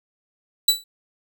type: tone with exponential decay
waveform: sawtooth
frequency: 3951 Hz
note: B7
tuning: in tune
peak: -7 dBFS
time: 0.68-0.84 s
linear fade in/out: 5 ms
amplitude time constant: 33 ms
effects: none